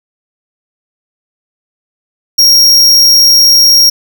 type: tone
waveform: 45% pulse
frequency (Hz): 5588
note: F8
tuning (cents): 0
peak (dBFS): -3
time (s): 2.38-3.9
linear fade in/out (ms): 10
effects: none